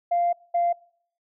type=tone pair in turn; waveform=sine; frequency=695 / 692.6 Hz; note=F5 / F5; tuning=-9 / -15 cents; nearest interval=unison; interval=6 cents; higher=first; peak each=-18 dBFS; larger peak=neither; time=0.11-0.33 / 0.54-0.73 s; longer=first; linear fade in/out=10 ms; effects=noise-tail reverb RT60 0.7 s tail -26 dB re dry + tanh soft clip ceiling -15 dBFS